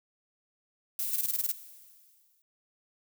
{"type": "noise with exponential decay", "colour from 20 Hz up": "violet", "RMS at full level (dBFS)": -31, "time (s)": [0.99, 2.42], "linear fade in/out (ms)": 2, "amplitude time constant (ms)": 310}
{"type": "noise bursts", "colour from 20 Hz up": "violet", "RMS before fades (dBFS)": -29, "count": 8, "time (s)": [1.13, 1.517], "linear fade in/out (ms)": 2, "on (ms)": 30, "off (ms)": 21}
{"effects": []}